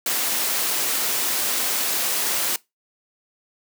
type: high-pass noise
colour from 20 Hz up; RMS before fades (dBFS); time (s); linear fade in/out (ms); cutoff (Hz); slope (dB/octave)
white; -23; 0.06-2.56; 2; 240; 12
effects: noise-tail reverb RT60 0.2 s tail -22 dB re dry